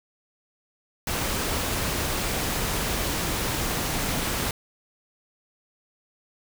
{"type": "noise", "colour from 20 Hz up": "pink", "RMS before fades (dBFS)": -27, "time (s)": [1.07, 4.51], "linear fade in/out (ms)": 2, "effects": []}